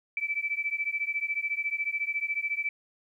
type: beating tone pair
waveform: sine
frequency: 2309 / 2323 Hz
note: D7 / D7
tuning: -30 / -20 cents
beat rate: 14 Hz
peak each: -31 dBFS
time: 0.17-2.69 s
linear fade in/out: 2 ms
effects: 11-bit